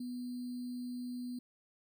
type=tone with sample-and-hold; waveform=sine; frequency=246.9 Hz; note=B3; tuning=in tune; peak=-38 dBFS; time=0-1.39 s; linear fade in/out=5 ms; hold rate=4410 Hz; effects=none